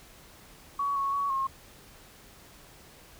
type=tone with pitch steps; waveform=sine; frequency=1125 / 1105 / 1123 / 1076 Hz; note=C#6 / C#6 / C#6 / C6; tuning=+25 / -6 / +22 / +48 cents; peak=-26 dBFS; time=0.79-1.47 s; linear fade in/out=5 ms; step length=170 ms; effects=pink hiss -53 dBFS RMS until 3.19 s

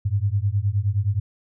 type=beating tone pair; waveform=sine; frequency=96.5 / 106.1 Hz; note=G2 / G#2; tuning=-27 / +38 cents; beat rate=9.6 Hz; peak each=-22 dBFS; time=0.05-1.2 s; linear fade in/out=10 ms; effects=none

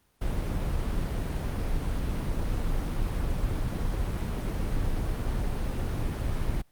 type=noise; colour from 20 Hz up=brown; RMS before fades=-28 dBFS; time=0.21-6.62 s; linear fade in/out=10 ms; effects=pink hiss -68 dBFS RMS until 6.71 s + Opus 32 kbps

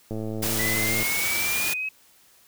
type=click train; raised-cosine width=2 ms; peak=-19 dBFS; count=101; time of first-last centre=0.11-1.027 s; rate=109 Hz
type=noise; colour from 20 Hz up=white; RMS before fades=-27 dBFS; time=0.42-1.74 s; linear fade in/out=10 ms
type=exponential sweep; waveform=sine; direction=up; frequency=1972 to 2566 Hz; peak=-26 dBFS; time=0.59-1.89 s; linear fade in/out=5 ms
effects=white hiss -57 dBFS RMS until 2.47 s

